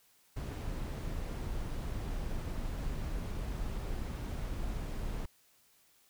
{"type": "noise", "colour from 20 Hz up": "brown", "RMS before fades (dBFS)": -37, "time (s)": [0.36, 5.26], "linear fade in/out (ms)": 10, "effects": ["white hiss -67 dBFS RMS until 6.09 s"]}